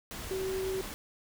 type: tone in noise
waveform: sine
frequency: 380 Hz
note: F#4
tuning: 46 cents sharp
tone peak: -31 dBFS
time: 0.31-0.81 s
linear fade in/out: 0 ms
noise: pink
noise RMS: -41 dBFS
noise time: 0.11-0.94 s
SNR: +7 dB
effects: none